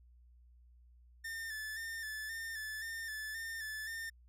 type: tone with vibrato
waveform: 45% pulse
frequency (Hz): 1775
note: A6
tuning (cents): +15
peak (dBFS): -40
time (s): 1.24-4.1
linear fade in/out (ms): 10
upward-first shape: square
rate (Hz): 1.9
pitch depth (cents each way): 34
effects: added 60 Hz sine -59 dBFS peak until 4.28 s